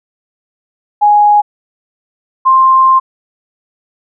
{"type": "tone pair in turn", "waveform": "sine", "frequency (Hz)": [830.6, 1051.9], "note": ["G#5", "C6"], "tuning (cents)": [0, 9], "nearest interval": "major third", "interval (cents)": 409, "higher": "second", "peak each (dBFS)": [-4, -4], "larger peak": "neither", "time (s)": [[1.01, 1.42], [2.45, 3]], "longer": "second", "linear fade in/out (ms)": 20, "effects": []}